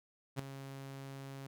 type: tone with ADSR envelope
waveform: sawtooth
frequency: 136.4 Hz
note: C#3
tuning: 28 cents flat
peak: -29 dBFS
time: 0.36-1.47 s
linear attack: 34 ms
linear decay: 4 ms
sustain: -12 dB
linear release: 5 ms
effects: none